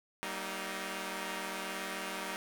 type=chord; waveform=5% pulse; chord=Eb major; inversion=first; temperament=equal with one note detuned; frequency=192.08 / 233.1 / 311.1 Hz; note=G3 / Bb3 / Eb4; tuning=-35 / 0 / 0 cents; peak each=-29 / -32 / -30 dBFS; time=0.23-2.36 s; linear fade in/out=0 ms; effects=9-bit